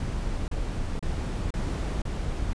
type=noise bursts; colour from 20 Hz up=brown; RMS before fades=-29 dBFS; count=5; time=0-2.532 s; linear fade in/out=2 ms; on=480 ms; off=33 ms; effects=resampled to 22050 Hz